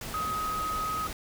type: tone in noise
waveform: sine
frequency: 1262 Hz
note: D#6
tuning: 24 cents sharp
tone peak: -29 dBFS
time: 0.14-1.07 s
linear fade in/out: 2 ms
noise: pink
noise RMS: -38 dBFS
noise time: 0.01-1.13 s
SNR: +6 dB
effects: none